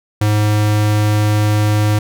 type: tone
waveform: square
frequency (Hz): 105.5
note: G#2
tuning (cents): +28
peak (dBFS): -12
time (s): 0.21-1.99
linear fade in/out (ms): 5
effects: none